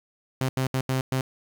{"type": "tone bursts at uneven times", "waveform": "sawtooth", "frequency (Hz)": 130.9, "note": "C3", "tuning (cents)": 1, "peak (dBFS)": -19, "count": 5, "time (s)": [[0.41, 0.49], [0.57, 0.67], [0.74, 0.81], [0.89, 1.01], [1.12, 1.21]], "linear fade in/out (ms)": 2, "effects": ["8-bit"]}